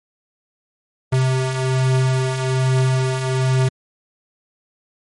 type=beating tone pair; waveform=square; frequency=129.3 / 130.5 Hz; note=C3 / C3; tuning=-20 / -4 cents; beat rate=1.2 Hz; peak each=-24 / -17 dBFS; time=1.12-3.69 s; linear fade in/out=10 ms; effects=MP3 48 kbps